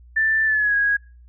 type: tone with pitch glide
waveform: sine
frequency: 1769 to 1650.5 Hz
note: A6 to G#6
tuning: +9 to -11 cents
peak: -16 dBFS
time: 0.16-0.97 s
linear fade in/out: 10 ms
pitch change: -120 cents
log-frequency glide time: 0.45-0.75 s
effects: noise-tail reverb RT60 0.4 s tail -26 dB re dry + added 60 Hz sine -44 dBFS peak until 1.28 s